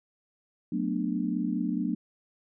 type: chord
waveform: sine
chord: B minor seventh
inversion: second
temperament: just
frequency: 185.21 / 222.2 / 246.9 / 296.3 Hz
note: F#3 / A3 / B3 / D4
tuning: +2 / +17 / 0 / +15 cents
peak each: -32 dBFS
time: 0.72-1.95 s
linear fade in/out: 5 ms
effects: none